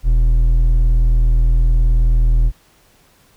sine tone with hard clipping, 40.49 Hz, E1, 30 cents flat, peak -11 dBFS, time 0.03-2.52 s, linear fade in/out 50 ms, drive 5 dB, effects pink hiss -53 dBFS RMS until 3.36 s

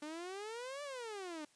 sawtooth exponential two-way sweep, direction up then down, 293.3 to 590 to 293.3 Hz, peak -39 dBFS, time 0.02-1.45 s, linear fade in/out 5 ms, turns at 0.83 s, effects white hiss -69 dBFS RMS until 1.55 s + resampled to 22050 Hz

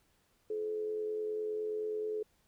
sine tone with amplitude modulation, 428.7 Hz, A4, 45 cents flat, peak -31 dBFS, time 0.5-2.23 s, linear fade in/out 5 ms, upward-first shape sine, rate 89.6 Hz, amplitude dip 45%, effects pink hiss -72 dBFS RMS until 2.47 s

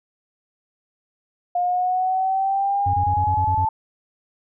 sine exponential sweep, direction up, 708 to 880 Hz, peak -18 dBFS, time 1.55-3.69 s, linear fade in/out 5 ms
triangle tone bursts, 92.5 Hz, F#2, in tune, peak -19 dBFS, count 8, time 2.86-3.651 s, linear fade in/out 5 ms, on 77 ms, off 25 ms
effects none

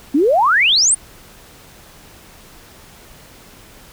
sine exponential sweep, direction up, 261.6 to 9470 Hz, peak -10 dBFS, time 0.14-0.95 s, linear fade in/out 10 ms, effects pink hiss -43 dBFS RMS until 3.92 s

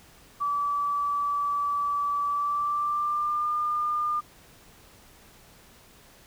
sine tone with pitch glide, 1153 to 1206.1 Hz, D6 to D6, -32 to +46 cents, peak -24 dBFS, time 0.4-4.21 s, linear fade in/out 20 ms, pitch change +78 cents, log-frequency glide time 2.29-3.51 s, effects pink hiss -54 dBFS RMS until 6.26 s

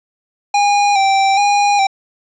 square tone with vibrato, 798 Hz, G5, 31 cents sharp, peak -11 dBFS, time 0.54-1.87 s, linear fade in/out 5 ms, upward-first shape square, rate 1.2 Hz, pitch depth 38 cents each way, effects resampled to 16000 Hz + 8-bit

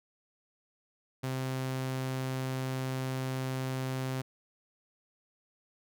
sawtooth tone, 130.81 Hz, C3, in tune, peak -28 dBFS, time 1.23-4.22 s, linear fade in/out 10 ms, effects none

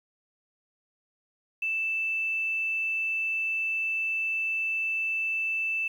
sine tone, 2646 Hz, E7, 6 cents sharp, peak -26 dBFS, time 1.62-5.88 s, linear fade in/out 5 ms, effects 9-bit

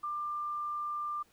sine tone, 1191 Hz, D6, 24 cents sharp, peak -33 dBFS, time 0.03-1.23 s, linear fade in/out 10 ms, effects pink hiss -67 dBFS RMS until 1.32 s

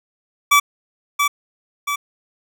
25% pulse tone with echo, 1152 Hz, D6, 34 cents flat, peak -6 dBFS, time 0.51-0.6 s, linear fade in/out 10 ms, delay 680 ms, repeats 2, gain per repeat -5 dB, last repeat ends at 1.96 s, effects none

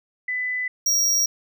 sine / square tone pair in turn, 2000 / 5657 Hz, B6 / F8, +21 / +21 cents, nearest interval octave + tritone, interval 1800 cents, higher second, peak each -23 / -18 dBFS, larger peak second, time 0.28-0.68 / 0.86-1.26 s, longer neither, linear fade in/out 5 ms, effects none

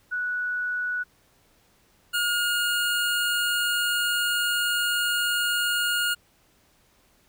sine / 25% pulse tone pair in turn, 1473 / 1426.9 Hz, F#6 / F6, -8 / +37 cents, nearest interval minor second, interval 55 cents, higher first, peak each -25 / -19 dBFS, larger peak second, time 0.11-1.04 / 2.13-6.15 s, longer second, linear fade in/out 20 ms, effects pink hiss -62 dBFS RMS until 7.28 s

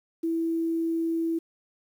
sine tone, 329.6 Hz, E4, in tune, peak -24 dBFS, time 0.23-1.39 s, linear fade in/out 10 ms, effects 9-bit

